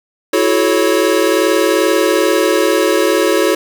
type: chord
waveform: square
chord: F# minor seventh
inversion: third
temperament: equal with one note detuned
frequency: 329.6 / 370 / 432.4 / 554.4 Hz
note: E4 / F#4 / A4 / C#5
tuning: 0 / 0 / -30 / 0 cents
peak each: -17 dBFS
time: 0.33-3.55 s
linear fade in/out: 5 ms
effects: 7-bit

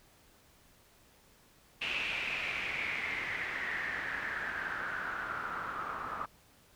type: noise with low-pass filter sweep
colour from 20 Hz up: white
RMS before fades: -37 dBFS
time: 1.81-6.26 s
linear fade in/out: 10 ms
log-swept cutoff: 2700 to 1200 Hz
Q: 6.6
effects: pink hiss -63 dBFS RMS until 6.75 s

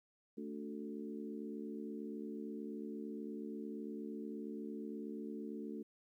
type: harmonic tone with a mistuned harmonic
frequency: 73.42 Hz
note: D2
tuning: in tune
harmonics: 3 / 4 / 5 / 6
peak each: -45 / -47 / -49 / -51 dBFS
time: 0.37-5.83 s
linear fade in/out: 10 ms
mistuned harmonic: 4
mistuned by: -29 cents
effects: 13-bit

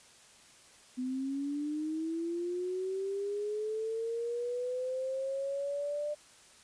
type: linear sweep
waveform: sine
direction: up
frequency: 250.3 to 597 Hz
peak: -32 dBFS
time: 0.97-6.15 s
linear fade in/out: 20 ms
effects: white hiss -58 dBFS RMS until 6.63 s + resampled to 22050 Hz

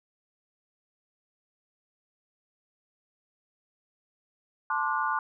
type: chord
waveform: sine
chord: D dominant seventh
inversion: second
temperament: equal with one note detuned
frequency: 880 / 1046.5 / 1174.7 / 1449.5 Hz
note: A5 / C6 / D6 / F#6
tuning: 0 / 0 / 0 / -36 cents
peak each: -31 dBFS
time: 4.7-5.19 s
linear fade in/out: 2 ms
effects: none

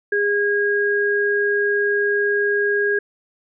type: tone pair together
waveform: sine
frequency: 409 / 1636 Hz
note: G#4 / G#6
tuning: -26 / -26 cents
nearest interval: 2 octaves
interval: 2400 cents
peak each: -19 dBFS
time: 0.12-2.99 s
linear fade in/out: 5 ms
effects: none

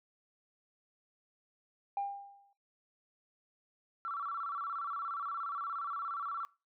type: tone with exponential decay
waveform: sine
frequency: 800 Hz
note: G5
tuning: 35 cents sharp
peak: -29 dBFS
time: 1.97-2.53 s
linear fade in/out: 2 ms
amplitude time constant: 120 ms
type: tone with vibrato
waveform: sine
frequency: 1242 Hz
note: D#6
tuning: 3 cents flat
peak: -35 dBFS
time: 4.05-6.45 s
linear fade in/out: 0 ms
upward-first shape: square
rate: 17 Hz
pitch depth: 140 cents each way
effects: noise-tail reverb RT60 0.3 s tail -22 dB re dry + tanh soft clip ceiling -28 dBFS

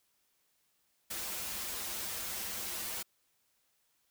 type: noise with comb filter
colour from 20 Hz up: white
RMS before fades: -39 dBFS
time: 1.1-3.03 s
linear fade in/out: 10 ms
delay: 7.1 ms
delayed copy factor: -0.85
effects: white hiss -75 dBFS RMS until 4.1 s

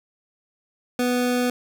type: tone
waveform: 25% pulse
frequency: 247.1 Hz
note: B3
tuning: 1 cent sharp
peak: -16 dBFS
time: 0.99-1.5 s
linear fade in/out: 2 ms
effects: none

